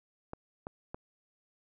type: clicks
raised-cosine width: 1 ms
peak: -25 dBFS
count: 3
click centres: 0.334 / 0.669 / 0.945 s
effects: none